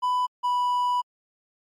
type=tone pair in turn; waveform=triangle; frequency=996 / 985.1 Hz; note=B5 / B5; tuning=+14 / -5 cents; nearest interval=unison; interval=19 cents; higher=first; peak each=-19 dBFS; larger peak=neither; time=0.02-0.27 / 0.43-1.02 s; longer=second; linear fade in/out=20 ms; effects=MP3 64 kbps